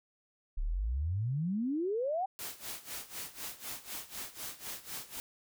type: exponential sweep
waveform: sine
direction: up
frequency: 31.88 to 790 Hz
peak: -30 dBFS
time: 0.57-2.26 s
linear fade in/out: 10 ms
type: noise with tremolo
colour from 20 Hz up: white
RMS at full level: -40 dBFS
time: 2.39-5.2 s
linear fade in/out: 0 ms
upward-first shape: sine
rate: 4 Hz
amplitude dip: 85%
effects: none